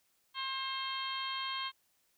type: harmonic tone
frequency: 532 Hz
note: C5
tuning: 29 cents sharp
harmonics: 2 / 3 / 4 / 5 / 6 / 7 / 8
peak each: -39 / -46 / -45 / -48 / -40 / -48 / -45 dBFS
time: 0.34-1.72 s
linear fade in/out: 50 ms
effects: white hiss -74 dBFS RMS until 2.17 s